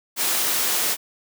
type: high-pass noise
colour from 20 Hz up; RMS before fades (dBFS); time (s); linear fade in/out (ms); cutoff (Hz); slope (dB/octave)
white; -22; 0.16-0.97; 50; 250; 12
effects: none